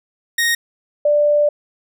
sawtooth / sine tone pair in turn, 1864.7 / 589.7 Hz, A#6 / D5, 0 / +7 cents, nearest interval octave + minor sixth, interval 1993 cents, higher first, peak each -11 dBFS, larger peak neither, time 0.38-0.55 / 1.05-1.49 s, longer second, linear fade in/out 5 ms, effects none

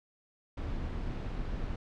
brown noise with amplitude modulation, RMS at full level -34 dBFS, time 0.57-1.76 s, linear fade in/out 5 ms, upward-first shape sine, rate 204 Hz, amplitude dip 35%, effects low-pass 4000 Hz 12 dB/octave

